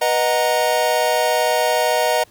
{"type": "chord", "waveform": "square", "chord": "B major seventh", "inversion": "none", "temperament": "equal with one note detuned", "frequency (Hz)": [488.8, 622.3, 740, 932.3], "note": ["B4", "D#5", "F#5", "A#5"], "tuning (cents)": [-18, 0, 0, 0], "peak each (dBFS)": [-23, -20, -23, -23], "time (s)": [0.01, 2.24], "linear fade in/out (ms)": 10, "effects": ["pink hiss -52 dBFS RMS until 2.3 s"]}